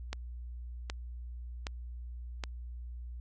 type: click train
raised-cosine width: 0.2 ms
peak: -19 dBFS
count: 4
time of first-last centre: 0.13-2.438 s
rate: 1.3 Hz
effects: added 60 Hz sine -40 dBFS peak until 3.2 s + resampled to 24000 Hz